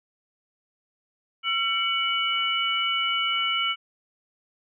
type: tone cluster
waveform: sine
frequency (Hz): 1351 / 2248 / 2959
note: E6 / C#7 / F#7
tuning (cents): +42 / +24 / -1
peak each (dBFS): -28 / -28 / -25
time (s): 1.43-3.76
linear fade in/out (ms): 50
effects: none